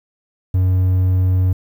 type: tone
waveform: triangle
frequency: 92.5 Hz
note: F#2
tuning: in tune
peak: -10 dBFS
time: 0.54-1.53 s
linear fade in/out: 5 ms
effects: 8-bit